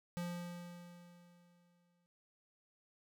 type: tone with exponential decay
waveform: square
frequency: 174.61 Hz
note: F3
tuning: in tune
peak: -38 dBFS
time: 0.17-2.06 s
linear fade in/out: 0 ms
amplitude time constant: 410 ms
effects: noise-tail reverb RT60 0.2 s tail -25 dB re dry